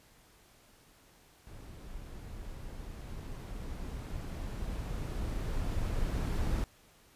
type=noise with level ramp; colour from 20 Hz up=brown; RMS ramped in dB=-47 to -31 dBFS; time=1.47-6.64 s; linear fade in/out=0 ms; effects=pink hiss -62 dBFS RMS until 7.15 s + resampled to 32000 Hz